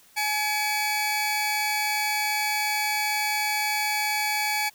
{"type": "tone pair together", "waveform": "sawtooth", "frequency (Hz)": [846.4, 2278], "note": ["G#5", "C#7"], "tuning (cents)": [33, 47], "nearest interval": "octave + perfect fourth", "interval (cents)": 1714, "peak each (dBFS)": [-23, -23], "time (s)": [0.16, 4.7], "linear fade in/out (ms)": 20, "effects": ["white hiss -56 dBFS RMS until 4.74 s"]}